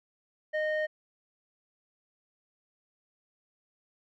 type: tone with low-pass filter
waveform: square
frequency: 616 Hz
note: D#5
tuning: 17 cents flat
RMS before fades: -30 dBFS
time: 0.53-0.87 s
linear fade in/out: 20 ms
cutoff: 1800 Hz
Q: 2.1
effects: none